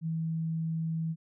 sine tone, 162.2 Hz, E3, 28 cents flat, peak -29 dBFS, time 0.01-1.16 s, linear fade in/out 50 ms, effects none

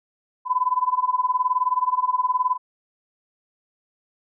sine tone with tremolo, 1006 Hz, B5, 32 cents sharp, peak -15 dBFS, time 0.45-2.58 s, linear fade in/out 50 ms, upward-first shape sine, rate 19 Hz, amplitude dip 90%, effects none

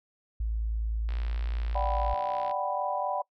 sine tone, 55 Hz, A1, in tune, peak -27 dBFS, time 0.4-2.14 s, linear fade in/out 5 ms
click train, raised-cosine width 0.3 ms, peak -28 dBFS, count 90, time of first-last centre 1.09-2.512 s, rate 62.6 Hz
sine chord, G major seventh, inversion second, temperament equal, 587.3 / 740 / 784 / 987.8 Hz, D5 / F#5 / G5 / B5, 0 / 0 / 0 / 0 cents, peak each -33 dBFS, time 1.75-3.22 s, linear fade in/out 5 ms
effects noise-tail reverb RT60 0.1 s tail -24 dB re dry

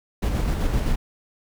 brown noise with tremolo, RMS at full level -21 dBFS, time 0.22-0.96 s, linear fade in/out 10 ms, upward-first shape square, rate 7.8 Hz, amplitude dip 30%, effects none

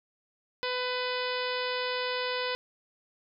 harmonic tone with a mistuned harmonic, 500 Hz, B4, 21 cents sharp, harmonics 1 / 2 / 3 / 4 / 5 / 6 / 7 / 8 / 9 / 10, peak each -33 / -36 / -38 / -39 / -40 / -41 / -41 / -42 / -43 / -43 dBFS, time 0.63-2.55 s, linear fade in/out 0 ms, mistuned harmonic 9, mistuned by -20 cents, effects none

